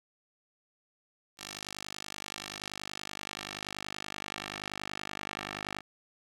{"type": "tone with band-pass filter sweep", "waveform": "10% pulse", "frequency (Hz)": 50.5, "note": "G#1", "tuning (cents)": -48, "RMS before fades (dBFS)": -42, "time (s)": [1.37, 5.82], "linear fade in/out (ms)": 50, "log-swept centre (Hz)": [5400, 2100], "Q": 0.79, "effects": ["10-bit"]}